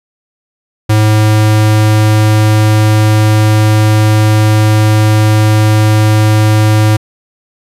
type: tone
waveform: square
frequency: 107.5 Hz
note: A2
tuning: 40 cents flat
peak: -6 dBFS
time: 0.89-6.97 s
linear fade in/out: 10 ms
effects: resampled to 32000 Hz